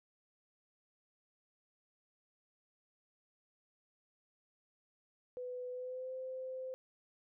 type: tone with pitch glide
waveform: sine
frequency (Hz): 498.6 to 517.7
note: B4 to C5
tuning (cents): +16 to -18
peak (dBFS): -40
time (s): 5.37-6.74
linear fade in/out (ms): 0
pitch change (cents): +66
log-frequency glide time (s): 5.7-6.13
effects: none